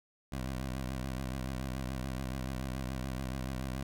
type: tone with vibrato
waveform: 15% pulse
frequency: 65 Hz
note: C2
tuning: 11 cents flat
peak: -29 dBFS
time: 0.32-3.83 s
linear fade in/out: 5 ms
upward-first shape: triangle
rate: 7 Hz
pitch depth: 100 cents each way
effects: none